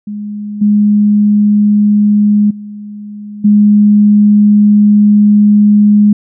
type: tone with level steps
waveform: sine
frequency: 207.7 Hz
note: G#3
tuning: in tune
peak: -18 / -5 / -23 / -3 dBFS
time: 0.07-6.13 s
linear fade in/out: 5 ms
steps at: 0.61 / 2.5 / 3.44 s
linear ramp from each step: 10 ms
effects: none